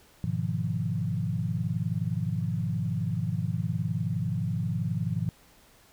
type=chord; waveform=sine; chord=F half-diminished seventh; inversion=first; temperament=equal; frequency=103.83 / 123.47 / 155.56 / 174.61 Hz; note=Ab2 / Cb3 / Eb3 / F3; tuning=0 / 0 / 0 / 0 cents; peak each=-32 dBFS; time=0.24-5.29 s; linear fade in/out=0 ms; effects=pink hiss -58 dBFS RMS until 5.92 s